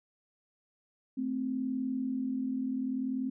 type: tone pair together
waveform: sine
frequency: 221.1 / 261.6 Hz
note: A3 / C4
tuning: +9 / 0 cents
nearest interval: minor third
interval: 291 cents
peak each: -37 / -31 dBFS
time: 1.17-3.3 s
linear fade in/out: 10 ms
effects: none